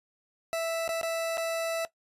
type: tone with dropouts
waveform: 40% pulse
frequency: 659.3 Hz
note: E5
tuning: in tune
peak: -27 dBFS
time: 0.53-1.85 s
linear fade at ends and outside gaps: 0 ms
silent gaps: 0.878-0.891 / 1.013-1.031 / 1.372-1.379 s
effects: noise-tail reverb RT60 0.1 s tail -17 dB re dry + resampled to 32000 Hz